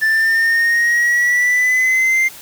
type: exponential sweep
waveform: triangle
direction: up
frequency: 1760 to 2100 Hz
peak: -10 dBFS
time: 0.01-2.29 s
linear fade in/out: 20 ms
effects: white hiss -37 dBFS RMS until 2.41 s